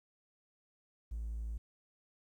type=tone; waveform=triangle; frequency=55.9 Hz; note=A1; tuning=28 cents sharp; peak=-34 dBFS; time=1.11-1.58 s; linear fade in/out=10 ms; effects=tanh soft clip ceiling -32 dBFS + 12-bit